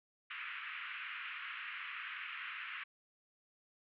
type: band-pass noise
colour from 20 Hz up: white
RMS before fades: -45 dBFS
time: 0.3-2.84 s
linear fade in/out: 10 ms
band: 1200 to 2800 Hz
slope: 48 dB/octave
effects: none